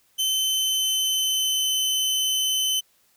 sawtooth tone with pitch glide, 3069 to 3048 Hz, G7 to G7, -37 to -49 cents, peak -18 dBFS, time 0.18-2.81 s, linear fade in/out 20 ms, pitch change -12 cents, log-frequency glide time 0.3-1.72 s, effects white hiss -63 dBFS RMS until 3.16 s

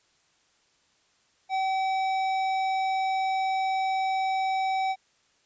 triangle tone with tanh clipping, 764 Hz, G5, 45 cents flat, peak -26 dBFS, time 1.49-4.96 s, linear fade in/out 50 ms, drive 17 dB, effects white hiss -66 dBFS RMS until 5.45 s + resampled to 16000 Hz

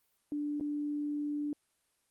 sine tone with dropouts, 293.7 Hz, D4, in tune, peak -32 dBFS, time 0.32-1.53 s, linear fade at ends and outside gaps 1 ms, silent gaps 0.599-0.609 s, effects white hiss -75 dBFS RMS until 2.1 s + Opus 32 kbps

